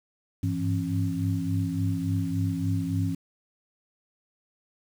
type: tone cluster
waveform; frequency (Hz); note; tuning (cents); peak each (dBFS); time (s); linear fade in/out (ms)
sine; 99.1 / 102.6 / 168.2 / 270.6; G2 / G#2 / E3 / C#4; +19 / -21 / +35 / -42; -30; 0.43-3.15; 5
effects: 8-bit